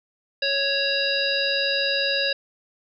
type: harmonic tone with a mistuned harmonic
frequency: 554.4 Hz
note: C#5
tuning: in tune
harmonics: 1 / 3 / 5 / 7 / 9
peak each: -27 / -27 / -27 / -27 / -27 dBFS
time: 0.42-2.33 s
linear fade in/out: 5 ms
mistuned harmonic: 9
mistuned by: -39 cents
effects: none